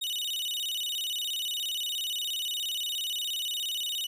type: tone with vibrato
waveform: 40% pulse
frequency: 3322 Hz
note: G#7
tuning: in tune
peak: -29 dBFS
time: 0.01-4.07 s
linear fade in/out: 10 ms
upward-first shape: square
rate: 17 Hz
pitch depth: 200 cents each way
effects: none